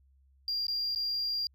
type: tone with dropouts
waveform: sine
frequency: 4779 Hz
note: D8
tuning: 29 cents sharp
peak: -28 dBFS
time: 0.48-1.47 s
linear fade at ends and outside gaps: 1 ms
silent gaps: 0.668-0.682 / 0.949-0.959 s
effects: tanh soft clip ceiling -26 dBFS + added 67 Hz sine -61 dBFS peak until 1.54 s